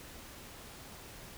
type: silence
effects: pink hiss -50 dBFS RMS until 1.37 s